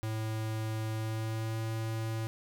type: tone with pitch glide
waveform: square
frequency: 110 to 111.79 Hz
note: A2 to A2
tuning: 0 to +28 cents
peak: -33 dBFS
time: 0.03-2.27 s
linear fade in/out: 0 ms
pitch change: +28 cents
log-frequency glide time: 0.93-1.6 s
effects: none